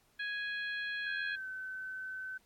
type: harmonic tone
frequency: 830.6 Hz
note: G#5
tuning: in tune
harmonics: 2 / 3 / 4 / 5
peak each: -36 / -45 / -46 / -50 dBFS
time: 0.19-1.36 s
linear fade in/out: 10 ms
type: tone with pitch glide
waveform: sine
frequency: 1574 to 1523.9 Hz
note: G6 to G6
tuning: +7 to -49 cents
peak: -39 dBFS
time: 1.06-2.38 s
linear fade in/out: 10 ms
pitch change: -56 cents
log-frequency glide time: 1.3-1.47 s
effects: pink hiss -70 dBFS RMS until 2.45 s + AAC 64 kbps